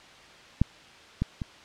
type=clicks; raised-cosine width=5 ms; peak=-7 / -13 / -19 dBFS; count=3; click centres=0.616 / 1.22 / 1.418 s; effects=white hiss -50 dBFS RMS until 1.64 s + low-pass 4000 Hz 12 dB/octave